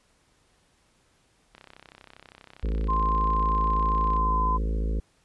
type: click train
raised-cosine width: 0.3 ms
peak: -30 dBFS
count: 86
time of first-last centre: 1.55-4.165 s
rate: 32.5 Hz
type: harmonic tone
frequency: 54.3 Hz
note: A1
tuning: 22 cents flat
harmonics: 1 / 3 / 4 / 5 / 6 / 7 / 8 / 9 / 10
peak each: -24 / -38 / -39 / -42 / -44 / -45 / -42 / -45 / -50 dBFS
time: 2.63-5 s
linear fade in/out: 5 ms
type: tone with pitch glide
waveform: sine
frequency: 1046.5 to 1020.2 Hz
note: C6 to C6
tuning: 0 to -44 cents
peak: -23 dBFS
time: 2.88-4.58 s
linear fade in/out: 20 ms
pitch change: -44 cents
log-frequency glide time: 4-4.42 s
effects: pink hiss -65 dBFS RMS until 5.24 s + resampled to 24000 Hz